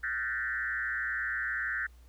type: tone with frequency modulation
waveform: sine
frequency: 1661.2 Hz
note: G#6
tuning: in tune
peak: -30 dBFS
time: 0.03-1.87 s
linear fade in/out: 10 ms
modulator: 122 Hz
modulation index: 1.9
effects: added 60 Hz sine -52 dBFS peak until 2.08 s + pink hiss -66 dBFS RMS until 2.08 s